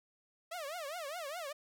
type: tone with vibrato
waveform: sawtooth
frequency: 631 Hz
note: D#5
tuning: 24 cents sharp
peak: -36 dBFS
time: 0.51-1.53 s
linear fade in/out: 10 ms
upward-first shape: triangle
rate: 4.9 Hz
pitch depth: 280 cents each way
effects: none